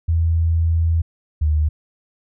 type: tone pair in turn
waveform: sine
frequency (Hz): 82.5 / 76.32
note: E2 / D#2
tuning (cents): +2 / -33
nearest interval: minor second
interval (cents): 135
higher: first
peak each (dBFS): -14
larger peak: neither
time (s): 0.08-1.02 / 1.41-1.69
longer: first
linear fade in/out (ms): 10
effects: none